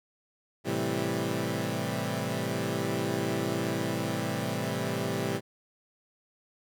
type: chord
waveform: 15% pulse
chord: A minor seventh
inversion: none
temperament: equal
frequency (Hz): 110 / 130.81 / 164.81 / 196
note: A2 / C3 / E3 / G3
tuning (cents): 0 / 0 / 0 / 0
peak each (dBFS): -28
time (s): 0.64-5.41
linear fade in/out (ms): 50
effects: none